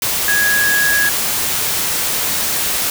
sine tone in noise, 1661.2 Hz, G#6, in tune, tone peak -13 dBFS, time 0.28-1.09 s, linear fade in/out 2 ms, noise white, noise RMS -18 dBFS, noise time 0.02-2.9 s, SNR +2 dB, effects none

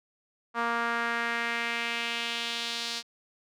sawtooth tone with band-pass filter sweep, 233.9 Hz, A#3, 6 cents sharp, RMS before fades -31 dBFS, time 0.54-3.03 s, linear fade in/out 50 ms, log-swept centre 1200 to 4500 Hz, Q 2.1, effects none

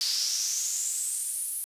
brown noise with high-pass filter sweep, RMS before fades -30 dBFS, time 0.01-1.64 s, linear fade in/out 0 ms, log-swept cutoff 4700 to 11000 Hz, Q 5.7, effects resampled to 32000 Hz

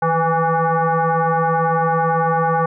sine tone with frequency modulation, 160 Hz, D#3, 49 cents sharp, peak -14 dBFS, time 0.02-2.66 s, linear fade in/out 5 ms, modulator 329 Hz, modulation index 3.5, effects none

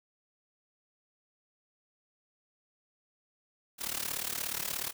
white noise with amplitude modulation, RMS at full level -32 dBFS, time 3.78-4.93 s, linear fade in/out 50 ms, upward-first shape sine, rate 36.8 Hz, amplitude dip 85%, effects none

